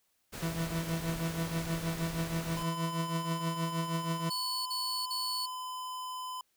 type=noise; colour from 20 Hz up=pink; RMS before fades=-42 dBFS; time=0.32-2.64 s; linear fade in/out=20 ms
type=tone with tremolo; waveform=40% pulse; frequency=164.8 Hz; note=E3; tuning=in tune; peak=-28 dBFS; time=0.42-4.3 s; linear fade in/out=10 ms; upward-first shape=triangle; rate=6.3 Hz; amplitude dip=80%
type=tone; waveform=square; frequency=1014 Hz; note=B5; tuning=45 cents sharp; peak=-38 dBFS; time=2.57-6.41 s; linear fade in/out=2 ms
type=tone bursts; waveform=40% pulse; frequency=4442 Hz; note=C#8; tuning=3 cents sharp; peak=-32 dBFS; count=3; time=4.3-5.462 s; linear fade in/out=10 ms; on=360 ms; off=41 ms
effects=white hiss -75 dBFS RMS until 6.56 s